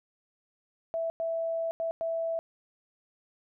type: tone bursts at uneven times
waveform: sine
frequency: 659.3 Hz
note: E5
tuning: in tune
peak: -28 dBFS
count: 4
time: 0.94-1.1 / 1.2-1.71 / 1.8-1.91 / 2.01-2.39 s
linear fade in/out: 0 ms
effects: none